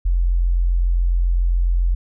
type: tone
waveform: sine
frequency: 43.65 Hz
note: F1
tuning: in tune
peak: -14 dBFS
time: 0.05-1.95 s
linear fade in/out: 10 ms
effects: none

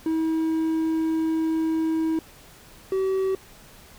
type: tone pair in turn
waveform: triangle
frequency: 321.1 / 381.9 Hz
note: E4 / G4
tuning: -45 / -45 cents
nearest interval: minor third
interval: 300 cents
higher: second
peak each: -19 dBFS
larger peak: neither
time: 0.06-2.19 / 2.92-3.35 s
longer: first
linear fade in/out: 2 ms
effects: pink hiss -49 dBFS RMS until 3.98 s

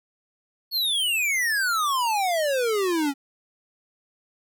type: exponential sweep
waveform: square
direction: down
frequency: 4435 to 269.7 Hz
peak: -22 dBFS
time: 0.71-3.14 s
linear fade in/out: 50 ms
effects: none

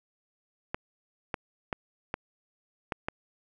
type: clicks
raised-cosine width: 0.5 ms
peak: -15 dBFS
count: 6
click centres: 0.745 / 1.342 / 1.728 / 2.141 / 2.922 / 3.085 s
effects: none

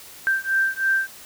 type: beating tone pair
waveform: sine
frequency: 1568 / 1571.1 Hz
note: G6 / G6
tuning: 0 / +3 cents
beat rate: 3.1 Hz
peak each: -22 / -22 dBFS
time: 0.27-1.07 s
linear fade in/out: 0 ms
effects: white hiss -43 dBFS RMS until 1.25 s

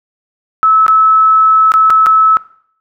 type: tone with dropouts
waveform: sine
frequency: 1300 Hz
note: E6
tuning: 24 cents flat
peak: -5 dBFS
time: 0.63-2.37 s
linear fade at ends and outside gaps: 0 ms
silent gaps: 0.865-0.881 / 1.719-1.739 / 1.9-1.904 / 2.061-2.067 s
effects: noise-tail reverb RT60 0.6 s tail -19 dB re dry

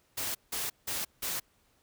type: noise bursts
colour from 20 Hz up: white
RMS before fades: -34 dBFS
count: 4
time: 0.17-1.4 s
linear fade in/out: 10 ms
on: 180 ms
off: 170 ms
effects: pink hiss -69 dBFS RMS until 1.82 s

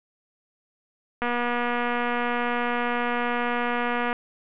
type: click train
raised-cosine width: 0.5 ms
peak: -12 dBFS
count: 702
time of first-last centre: 1.22-4.129 s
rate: 241 Hz
effects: resampled to 8000 Hz + 9-bit

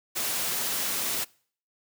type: high-pass noise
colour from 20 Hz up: white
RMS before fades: -29 dBFS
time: 0.15-1.25 s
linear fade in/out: 20 ms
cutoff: 130 Hz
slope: 12 dB/octave
effects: noise-tail reverb RT60 0.5 s tail -24 dB re dry

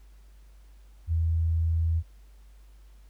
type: tone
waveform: sine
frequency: 82.1 Hz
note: E2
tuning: 6 cents flat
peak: -22 dBFS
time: 1.07-2.03 s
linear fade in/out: 50 ms
effects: added 50 Hz sine -49 dBFS peak until 3.09 s + pink hiss -66 dBFS RMS until 3.09 s

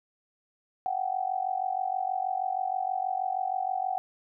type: tone with amplitude modulation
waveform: sine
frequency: 753 Hz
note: F#5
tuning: 30 cents sharp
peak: -23 dBFS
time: 0.86-3.98 s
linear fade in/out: 0 ms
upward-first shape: sine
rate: 46.3 Hz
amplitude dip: 90%
effects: none

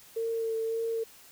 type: tone with vibrato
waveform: sine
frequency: 452.2 Hz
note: A4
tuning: 47 cents sharp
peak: -28 dBFS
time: 0.16-1.04 s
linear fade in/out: 10 ms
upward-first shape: sine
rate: 1.8 Hz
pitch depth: 17 cents each way
effects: white hiss -54 dBFS RMS until 1.31 s

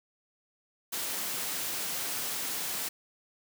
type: high-pass noise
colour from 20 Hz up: white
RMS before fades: -34 dBFS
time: 0.92-2.89 s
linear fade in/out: 10 ms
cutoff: 130 Hz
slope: 12 dB/octave
effects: none

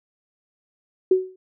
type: tone with exponential decay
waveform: sine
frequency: 373.3 Hz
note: F#4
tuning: 15 cents sharp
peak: -10 dBFS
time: 1.11-1.36 s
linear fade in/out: 5 ms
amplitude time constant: 53 ms
effects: none

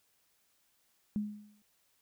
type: tone with exponential decay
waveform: sine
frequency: 209 Hz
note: G#3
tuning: 11 cents sharp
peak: -28 dBFS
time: 1.16-1.62 s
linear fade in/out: 0 ms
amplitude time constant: 100 ms
effects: white hiss -73 dBFS RMS until 2.01 s

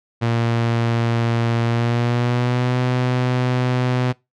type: tone with pitch glide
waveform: sawtooth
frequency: 116.54 to 125.63 Hz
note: A#2 to B2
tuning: 0 to +30 cents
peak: -13 dBFS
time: 0.21-4.13 s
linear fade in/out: 20 ms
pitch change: +130 cents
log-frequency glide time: 1.63-2.79 s
effects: noise-tail reverb RT60 0.2 s tail -21 dB re dry + low-pass 4000 Hz 12 dB/octave

